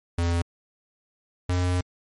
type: tone pair in turn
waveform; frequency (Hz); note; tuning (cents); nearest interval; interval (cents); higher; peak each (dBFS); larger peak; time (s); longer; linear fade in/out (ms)
square; 85.4 / 90.03; F2 / F#2; -38 / -47; minor second; 91; second; -22; neither; 0.18-0.42 / 1.49-1.81; second; 5
effects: MP3 48 kbps